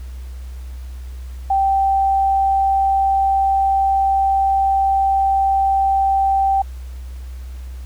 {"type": "tone", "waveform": "sine", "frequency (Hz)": 780, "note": "G5", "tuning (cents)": -9, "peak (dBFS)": -13, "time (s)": [1.5, 6.62], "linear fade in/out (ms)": 5, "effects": ["added 63 Hz sine -28 dBFS peak until 7.85 s", "pink hiss -49 dBFS RMS until 7.85 s"]}